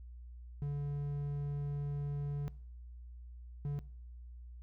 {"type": "tone bursts at uneven times", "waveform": "triangle", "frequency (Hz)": 143.7, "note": "D3", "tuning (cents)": -37, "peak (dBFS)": -32, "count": 2, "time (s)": [[0.62, 2.48], [3.65, 3.79]], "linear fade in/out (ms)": 0, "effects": ["noise-tail reverb RT60 0.7 s tail -22 dB re dry", "added 60 Hz sine -47 dBFS peak until 4.62 s"]}